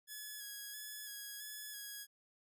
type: tone with vibrato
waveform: 5% pulse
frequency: 1684 Hz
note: G#6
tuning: 24 cents sharp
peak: -35 dBFS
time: 0.07-2.07 s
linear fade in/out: 50 ms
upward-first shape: square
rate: 1.5 Hz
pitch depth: 24 cents each way
effects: none